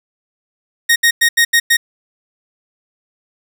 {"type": "tone bursts at uneven times", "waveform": "sawtooth", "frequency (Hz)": 1864.7, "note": "A#6", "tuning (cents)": 0, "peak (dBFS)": -5, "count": 6, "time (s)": [[0.89, 0.96], [1.03, 1.11], [1.21, 1.29], [1.37, 1.45], [1.53, 1.6], [1.7, 1.77]], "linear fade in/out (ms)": 10, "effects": ["7-bit"]}